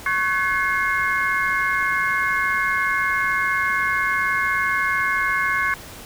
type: tone cluster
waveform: sine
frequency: 1101 / 1514 / 1700 / 2149 Hz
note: C#6 / F#6 / G#6 / C7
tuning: -12 / +39 / +40 / +46 cents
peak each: -24 dBFS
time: 0.06-5.74 s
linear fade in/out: 2 ms
effects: pink hiss -39 dBFS RMS until 6.05 s